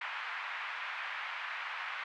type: band-pass noise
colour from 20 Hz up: white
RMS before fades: -40 dBFS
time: 0.01-2.04 s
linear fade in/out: 5 ms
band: 910 to 2400 Hz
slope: 24 dB/octave
effects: none